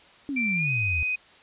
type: exponential sweep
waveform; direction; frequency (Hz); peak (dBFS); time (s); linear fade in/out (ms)
sine; down; 293.7 to 73.4; -27; 0.29-1.03; 0
type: tone with pitch glide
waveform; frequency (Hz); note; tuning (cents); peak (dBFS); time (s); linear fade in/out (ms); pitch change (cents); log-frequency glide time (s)
sine; 2349 to 2503; D7 to D#7; 0 to +10; -24; 0.36-1.16; 10; +110; 0.54-0.7
effects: white hiss -53 dBFS RMS until 1.42 s + resampled to 8000 Hz